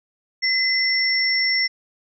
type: tone pair together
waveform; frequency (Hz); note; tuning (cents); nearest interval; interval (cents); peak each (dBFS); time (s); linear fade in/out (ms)
sine; 2036 / 5435; C7 / F8; -48 / -48; octave + perfect fourth; 1700; -20; 0.42-1.68; 20
effects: none